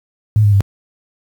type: tone with pitch steps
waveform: sine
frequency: 107 / 102.94 / 99.03 Hz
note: A2 / G#2 / G2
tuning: -48 / -15 / +18 cents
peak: -7 dBFS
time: 0.36-0.606 s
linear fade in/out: 0 ms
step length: 82 ms
effects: high-pass 60 Hz 12 dB/octave + 7-bit